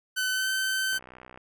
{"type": "tone with pitch glide", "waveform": "sawtooth", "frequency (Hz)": [1515, 1537.9], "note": ["F#6", "G6"], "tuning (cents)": [40, -34], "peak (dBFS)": -22, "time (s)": [0.16, 0.99], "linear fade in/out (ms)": 20, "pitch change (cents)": 26, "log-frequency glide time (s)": [0.31, 0.49]}
{"type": "click train", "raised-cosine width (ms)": 0.5, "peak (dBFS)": -31, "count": 29, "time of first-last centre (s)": [0.93, 1.375], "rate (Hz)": 62.9}
{"effects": []}